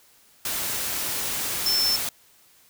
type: tone in noise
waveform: sine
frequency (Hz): 5330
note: E8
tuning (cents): +18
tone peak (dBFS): -20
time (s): 1.66-1.96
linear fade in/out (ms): 2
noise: white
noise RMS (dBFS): -28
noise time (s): 0.45-2.09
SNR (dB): +5
effects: white hiss -57 dBFS RMS until 2.69 s